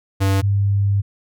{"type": "tone pair in turn", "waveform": ["square", "sine"], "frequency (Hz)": [97.2, 99.99], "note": ["G2", "G2"], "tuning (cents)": [-14, 35], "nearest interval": "unison", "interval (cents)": 49, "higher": "second", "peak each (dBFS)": [-15, -14], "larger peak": "second", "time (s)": [[0.2, 0.42], [0.42, 1.02]], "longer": "second", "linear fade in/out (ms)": 20, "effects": []}